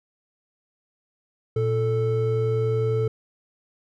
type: tone pair together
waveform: triangle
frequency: 116.4 / 440 Hz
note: A#2 / A4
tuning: -2 / 0 cents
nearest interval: octave + major seventh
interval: 2302 cents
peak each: -21 dBFS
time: 1.56-3.08 s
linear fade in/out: 5 ms
effects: none